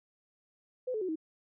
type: tone with pitch steps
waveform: sine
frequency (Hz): 506 / 432.9 / 370.4 / 316.9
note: B4 / A4 / F#4 / D#4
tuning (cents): +42 / -28 / +2 / +32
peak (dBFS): -31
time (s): 0.87-1.158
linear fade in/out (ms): 10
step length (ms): 72
effects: none